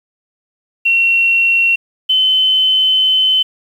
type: tone pair in turn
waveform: sine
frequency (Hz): 2729 / 3052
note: F7 / G7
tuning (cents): -41 / -47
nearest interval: major second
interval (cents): 194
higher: second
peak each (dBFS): -9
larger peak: neither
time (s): 0.85-1.76 / 2.09-3.43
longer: second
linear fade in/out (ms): 10
effects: 7-bit